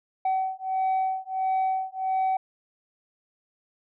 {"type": "beating tone pair", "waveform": "sine", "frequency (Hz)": [758, 759.5], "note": ["F#5", "F#5"], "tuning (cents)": [42, 45], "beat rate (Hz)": 1.5, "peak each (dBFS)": [-25, -25], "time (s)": [0.25, 2.37], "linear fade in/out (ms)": 5, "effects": ["tanh soft clip ceiling -20 dBFS"]}